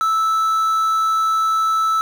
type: tone with quantisation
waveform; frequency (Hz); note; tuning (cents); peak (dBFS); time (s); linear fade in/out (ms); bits
triangle; 1314; E6; -6; -13; 0.01-2.01; 0; 6
effects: none